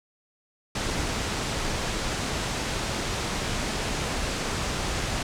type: low-pass noise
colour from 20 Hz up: pink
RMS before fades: -29 dBFS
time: 0.75-5.23 s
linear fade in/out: 5 ms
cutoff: 8200 Hz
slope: 24 dB/octave
effects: none